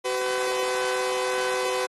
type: tone pair together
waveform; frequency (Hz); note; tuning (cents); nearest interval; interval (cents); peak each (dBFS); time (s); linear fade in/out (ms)
sawtooth; 378.3 / 505; F#4 / B4; +38 / +39; perfect fourth; 501; -25 / -22; 0.04-1.87; 20
effects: AAC 32 kbps